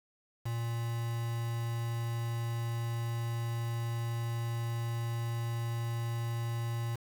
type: tone with quantisation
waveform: triangle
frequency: 116.54 Hz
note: A#2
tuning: in tune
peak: -30 dBFS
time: 0.45-6.96 s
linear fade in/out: 10 ms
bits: 7
effects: none